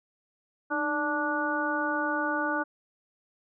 harmonic tone with a mistuned harmonic, 293.1 Hz, D4, 3 cents flat, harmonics 1 / 2 / 3 / 4 / 5, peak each -32 / -34 / -33 / -34 / -30 dBFS, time 0.7-2.64 s, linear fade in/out 20 ms, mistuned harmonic 1, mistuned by +67 cents, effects none

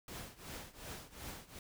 pink noise with tremolo, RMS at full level -45 dBFS, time 0.08-1.59 s, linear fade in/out 2 ms, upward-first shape triangle, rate 2.7 Hz, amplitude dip 90%, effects none

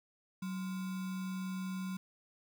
sine tone with sample-and-hold, 187.1 Hz, F#3, 20 cents sharp, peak -36 dBFS, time 0.42-1.97 s, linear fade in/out 5 ms, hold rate 1225 Hz, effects none

